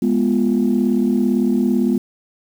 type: chord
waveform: sine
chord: F diminished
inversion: first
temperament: equal with one note detuned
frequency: 207.7 / 245.5 / 349.2 Hz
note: Ab3 / Cb4 / F4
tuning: 0 / -10 / 0 cents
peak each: -17 / -16 / -21 dBFS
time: 0.02-1.98 s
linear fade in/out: 5 ms
effects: tanh soft clip ceiling -7 dBFS + 7-bit